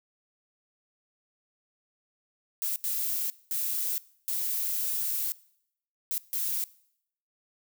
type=noise bursts at uneven times; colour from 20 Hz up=violet; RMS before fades=-30 dBFS; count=6; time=2.62-2.76 / 2.84-3.3 / 3.51-3.98 / 4.28-5.32 / 6.11-6.18 / 6.33-6.64 s; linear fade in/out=0 ms; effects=noise-tail reverb RT60 0.7 s tail -21 dB re dry